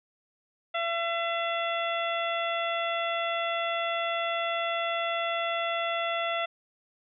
harmonic tone with a mistuned harmonic, 675 Hz, E5, 41 cents sharp, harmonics 1 / 2 / 3 / 4 / 5, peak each -30 / -33 / -35 / -36 / -37 dBFS, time 0.74-6.46 s, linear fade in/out 10 ms, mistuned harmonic 5, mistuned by +28 cents, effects none

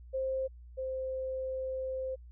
sine tone pair in turn, 527 / 522.2 Hz, C5 / C5, +12 / -3 cents, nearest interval unison, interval 15 cents, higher first, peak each -30 / -33 dBFS, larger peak first, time 0.13-0.48 / 0.77-2.16 s, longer second, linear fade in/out 20 ms, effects added 60 Hz sine -48 dBFS peak until 2.31 s

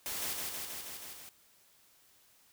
white noise with echo, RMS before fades -38 dBFS, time 0.06-0.33 s, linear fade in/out 0 ms, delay 160 ms, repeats 6, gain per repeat -2 dB, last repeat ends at 1.29 s, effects white hiss -65 dBFS RMS until 2.52 s

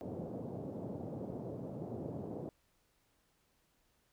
pink band-pass noise, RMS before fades -43 dBFS, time 0.01-2.49 s, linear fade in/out 0 ms, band 110 to 620 Hz, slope 24 dB/octave, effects pink hiss -75 dBFS RMS until 4.12 s

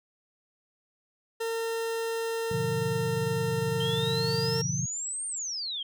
40% pulse tone, 455.7 Hz, A#4, 39 cents flat, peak -28 dBFS, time 1.4-4.62 s, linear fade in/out 10 ms
sine chord, G# diminished seventh, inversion none, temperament equal with one note detuned, 103.83 / 123.47 / 145.82 / 174.61 Hz, G#2 / B2 / D3 / F3, 0 / 0 / -12 / 0 cents, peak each -39 / -33 / -33 / -34 dBFS, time 2.51-4.86 s, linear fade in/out 5 ms
sine exponential two-way sweep, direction up then down, 3119 to 8900 to 3119 Hz, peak -31 dBFS, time 3.8-5.83 s, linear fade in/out 5 ms, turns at 5.27 s
effects none

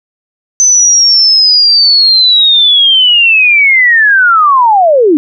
sine linear sweep, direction down, 6130 to 279.3 Hz, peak -3 dBFS, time 0.6-5.17 s, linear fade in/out 0 ms, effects none

